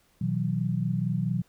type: chord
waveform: sine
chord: B suspended fourth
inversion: none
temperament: equal with one note detuned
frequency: 123.47 / 160.58 / 185 Hz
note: B2 / E3 / F#3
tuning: 0 / -45 / 0 cents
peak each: -29 dBFS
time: 0.21-1.42 s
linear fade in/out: 5 ms
effects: pink hiss -65 dBFS RMS until 1.48 s

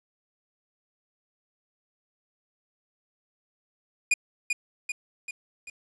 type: tone with echo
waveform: 45% pulse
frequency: 2443 Hz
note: D#7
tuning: 32 cents flat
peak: -18 dBFS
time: 4.11-4.14 s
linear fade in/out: 5 ms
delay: 390 ms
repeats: 4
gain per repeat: -5 dB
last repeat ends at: 5.7 s
effects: resampled to 22050 Hz + 9-bit

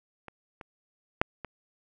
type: clicks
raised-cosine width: 0.5 ms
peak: -27 / -27 / -6 / -22 dBFS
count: 4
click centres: 0.283 / 0.612 / 1.215 / 1.447 s
effects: none

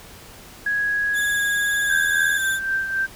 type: tone with pitch glide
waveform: sine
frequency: 1661.2 to 1649.7 Hz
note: G#6 to G#6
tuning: 0 to -12 cents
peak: -19 dBFS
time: 0.66-2.38 s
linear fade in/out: 5 ms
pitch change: -12 cents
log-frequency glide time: 1.29-1.41 s
type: tone with vibrato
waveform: 15% pulse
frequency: 3520 Hz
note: A7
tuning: in tune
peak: -21 dBFS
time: 1.13-2.6 s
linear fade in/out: 50 ms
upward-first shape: sine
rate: 19 Hz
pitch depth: 45 cents each way
type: tone with tremolo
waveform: sine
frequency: 1568 Hz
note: G6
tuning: in tune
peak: -18 dBFS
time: 1.89-3.07 s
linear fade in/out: 20 ms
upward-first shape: triangle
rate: 3.8 Hz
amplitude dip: 60%
effects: pink hiss -43 dBFS RMS until 3.15 s

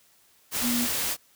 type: tone in noise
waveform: sine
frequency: 240.7 Hz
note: B3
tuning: 44 cents flat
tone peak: -25 dBFS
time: 0.61-0.88 s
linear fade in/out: 50 ms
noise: white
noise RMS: -28 dBFS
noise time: 0.51-1.17 s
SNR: 0 dB
effects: white hiss -61 dBFS RMS until 1.35 s

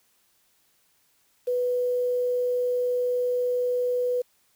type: tone with quantisation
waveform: sine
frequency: 493.9 Hz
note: B4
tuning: in tune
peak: -22 dBFS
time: 1.47-4.22 s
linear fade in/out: 10 ms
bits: 8
effects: white hiss -66 dBFS RMS until 4.55 s

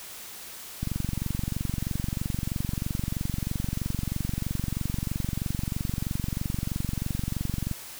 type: click train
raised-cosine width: 5 ms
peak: -16 dBFS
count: 160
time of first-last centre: 0.83-7.713 s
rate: 23.1 Hz
effects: white hiss -42 dBFS RMS until 7.99 s

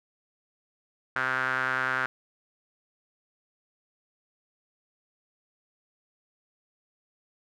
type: tone with band-pass filter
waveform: sawtooth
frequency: 130 Hz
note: C3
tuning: 11 cents flat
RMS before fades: -28 dBFS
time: 1.16-2.06 s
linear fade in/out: 0 ms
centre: 1500 Hz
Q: 5.6
effects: none

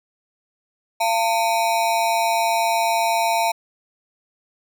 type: ring-modulated tone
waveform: square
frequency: 793 Hz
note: G5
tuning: 20 cents sharp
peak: -15 dBFS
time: 1-3.52 s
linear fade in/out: 10 ms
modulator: 107 Hz
effects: none

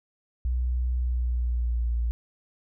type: tone with pitch glide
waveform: sine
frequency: 61.74 to 58.38 Hz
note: B1 to A#1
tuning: 0 to +3 cents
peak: -23 dBFS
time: 0.45-2.11 s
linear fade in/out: 0 ms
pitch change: -97 cents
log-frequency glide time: 0.98-1.94 s
effects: none

